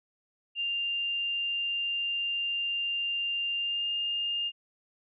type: tone with pitch glide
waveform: sine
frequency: 2794 to 2817 Hz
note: F7 to F7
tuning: 0 to +14 cents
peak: -28 dBFS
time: 0.55-4.52 s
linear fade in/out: 50 ms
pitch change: +14 cents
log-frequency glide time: 3.57-3.89 s
effects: none

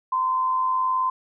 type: tone pair together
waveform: sine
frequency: 932 / 1031.2 Hz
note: A#5 / C6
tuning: -1 / -26 cents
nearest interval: major second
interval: 175 cents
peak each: -31 / -20 dBFS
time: 0.12-1.1 s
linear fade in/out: 5 ms
effects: none

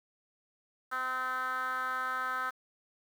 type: tone with band-pass filter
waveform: 10% pulse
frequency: 257 Hz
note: C4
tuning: 31 cents flat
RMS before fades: -34 dBFS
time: 0.91-2.51 s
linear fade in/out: 20 ms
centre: 1400 Hz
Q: 4.8
effects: 9-bit

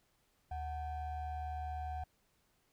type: ring-modulated tone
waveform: triangle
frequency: 407.7 Hz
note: G#4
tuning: 32 cents flat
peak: -33 dBFS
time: 0.51-2.04 s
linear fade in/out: 5 ms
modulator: 332 Hz
effects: pink hiss -75 dBFS RMS until 2.72 s

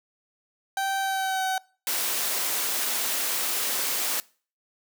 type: tone with pitch glide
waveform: 30% pulse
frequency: 778 to 757.2 Hz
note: G5 to F#5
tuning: -13 to +40 cents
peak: -22 dBFS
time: 0.77-1.58 s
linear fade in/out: 2 ms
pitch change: -47 cents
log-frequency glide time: 0.99-1.44 s
type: noise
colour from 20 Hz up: white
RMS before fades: -27 dBFS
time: 1.87-4.2 s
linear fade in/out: 0 ms
effects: noise-tail reverb RT60 0.4 s tail -23 dB re dry + high-pass 300 Hz 12 dB/octave

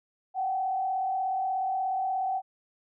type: tone with frequency modulation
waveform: sine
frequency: 759 Hz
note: F#5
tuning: 44 cents sharp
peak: -26 dBFS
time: 0.34-2.42 s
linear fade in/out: 50 ms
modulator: 36.7 Hz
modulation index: 0.61
effects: none

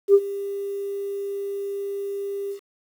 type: tone with ADSR envelope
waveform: sine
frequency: 399.1 Hz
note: G4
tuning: 31 cents sharp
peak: -7 dBFS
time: 0.08-2.6 s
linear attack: 62 ms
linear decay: 53 ms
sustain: -19 dB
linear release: 94 ms
effects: tanh soft clip ceiling -5 dBFS + 8-bit

